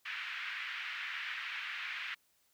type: band-pass noise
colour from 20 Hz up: white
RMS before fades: -41 dBFS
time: 0.05-2.15 s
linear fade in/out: 10 ms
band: 1500 to 2600 Hz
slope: 24 dB/octave
effects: white hiss -73 dBFS RMS until 2.53 s